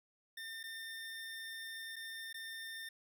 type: tone with dropouts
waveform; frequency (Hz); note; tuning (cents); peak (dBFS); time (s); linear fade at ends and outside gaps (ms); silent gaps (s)
25% pulse; 1807; A6; +46; -40; 0.37-2.89; 5; 0.631-0.637 / 1.959-1.963 / 2.329-2.342
effects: none